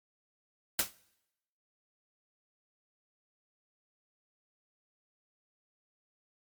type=noise with exponential decay; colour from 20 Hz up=white; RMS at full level=-24 dBFS; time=0.79-0.93 s; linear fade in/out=2 ms; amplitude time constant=29 ms; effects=noise-tail reverb RT60 0.9 s tail -23 dB re dry + MP3 96 kbps